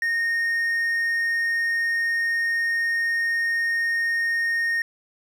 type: tone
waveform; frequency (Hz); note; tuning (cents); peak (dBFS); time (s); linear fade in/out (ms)
triangle; 1848; A#6; -16; -19; 0.02-4.82; 2
effects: none